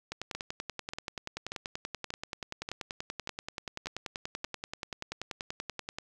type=two click trains; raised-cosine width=0.2 ms; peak=-19 / -19 dBFS; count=8 / 62; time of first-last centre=0.35-4.444 / 0.12-5.985 s; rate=1.71 / 10.4 Hz; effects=none